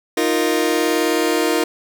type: chord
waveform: sawtooth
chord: Eb suspended second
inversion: none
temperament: just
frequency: 311.1 / 350 / 466.7 Hz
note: Eb4 / F4 / Bb4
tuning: 0 / +4 / +2 cents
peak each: -16 dBFS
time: 0.17-1.64 s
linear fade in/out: 5 ms
effects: none